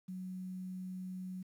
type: tone with quantisation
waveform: sine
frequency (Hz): 185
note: F#3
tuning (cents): 0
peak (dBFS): -40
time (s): 0.08-1.43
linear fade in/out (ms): 10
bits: 11
effects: none